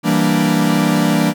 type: chord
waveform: 45% pulse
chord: E half-diminished seventh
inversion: none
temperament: equal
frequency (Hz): 164.81 / 196 / 233.1 / 293.7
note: E3 / G3 / Bb3 / D4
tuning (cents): 0 / 0 / 0 / 0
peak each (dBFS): -18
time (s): 0.03-1.34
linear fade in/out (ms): 50
effects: none